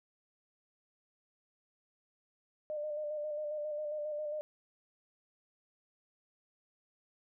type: tone with vibrato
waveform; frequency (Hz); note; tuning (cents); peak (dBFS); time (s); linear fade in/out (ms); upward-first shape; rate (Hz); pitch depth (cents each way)
sine; 601; D5; +40; -35; 2.7-4.41; 0; square; 7.4; 27
effects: none